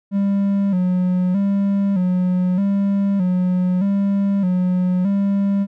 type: tone with vibrato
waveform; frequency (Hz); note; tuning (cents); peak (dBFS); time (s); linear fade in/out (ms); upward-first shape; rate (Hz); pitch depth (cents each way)
triangle; 190; F#3; +46; -13; 0.11-5.67; 50; square; 0.81; 78
effects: none